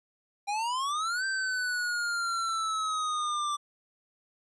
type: exponential two-way sweep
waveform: square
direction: up then down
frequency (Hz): 795 to 1568 to 1170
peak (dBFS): -29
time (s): 0.47-3.57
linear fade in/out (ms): 20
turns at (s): 1.25
effects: resampled to 22050 Hz